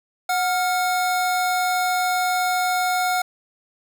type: tone pair together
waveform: square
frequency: 732.3 / 1400 Hz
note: F#5 / F6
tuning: -18 / +4 cents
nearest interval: major seventh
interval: 1122 cents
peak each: -21 / -26 dBFS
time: 0.29-3.22 s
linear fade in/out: 5 ms
effects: none